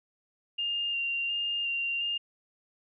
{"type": "tone with vibrato", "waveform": "sine", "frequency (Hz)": 2794, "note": "F7", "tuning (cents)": 0, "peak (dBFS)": -28, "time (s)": [0.58, 2.18], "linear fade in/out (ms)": 10, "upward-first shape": "square", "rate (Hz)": 1.4, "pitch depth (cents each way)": 14, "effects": []}